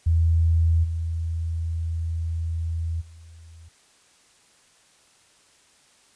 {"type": "tone with level steps", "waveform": "sine", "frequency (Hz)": 82.41, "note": "E2", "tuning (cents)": 0, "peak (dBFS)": [-16, -24, -43], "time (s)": [0.06, 3.69], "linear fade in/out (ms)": 10, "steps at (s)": [0.83, 3], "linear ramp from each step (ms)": 20, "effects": ["white hiss -58 dBFS RMS until 6.15 s", "resampled to 22050 Hz"]}